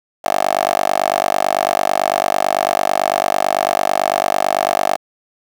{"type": "tone with high-pass filter", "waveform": "10% pulse", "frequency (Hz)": 49, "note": "G1", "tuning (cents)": 0, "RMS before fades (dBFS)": -17, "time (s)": [0.24, 4.97], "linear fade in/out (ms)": 20, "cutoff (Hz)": 670, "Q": 4, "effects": ["7-bit"]}